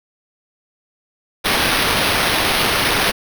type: noise with sample-and-hold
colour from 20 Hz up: blue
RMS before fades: -17 dBFS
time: 1.44-3.12 s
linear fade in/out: 20 ms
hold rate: 7350 Hz
effects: none